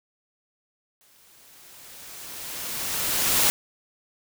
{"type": "noise with exponential growth", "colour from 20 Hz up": "white", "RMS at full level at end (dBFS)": -19, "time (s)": [1.01, 3.5], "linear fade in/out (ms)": 0, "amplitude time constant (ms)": 540, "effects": []}